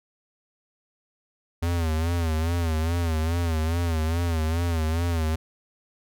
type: tone with vibrato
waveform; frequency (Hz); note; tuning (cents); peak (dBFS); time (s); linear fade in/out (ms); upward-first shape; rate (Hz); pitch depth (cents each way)
square; 82.41; E2; 0; -23; 1.62-5.36; 10; sine; 2.4; 89
effects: none